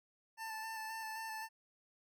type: tone with vibrato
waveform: 25% pulse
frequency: 885 Hz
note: A5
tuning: 10 cents sharp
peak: -38 dBFS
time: 0.37-1.49 s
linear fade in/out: 50 ms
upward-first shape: square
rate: 3.8 Hz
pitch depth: 15 cents each way
effects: none